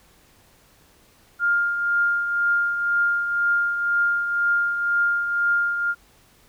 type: tone with tremolo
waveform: sine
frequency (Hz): 1405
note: F6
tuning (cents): +10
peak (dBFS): -16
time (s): 1.39-5.95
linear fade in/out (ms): 50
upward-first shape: triangle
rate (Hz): 2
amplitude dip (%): 55
effects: pink hiss -56 dBFS RMS until 6.48 s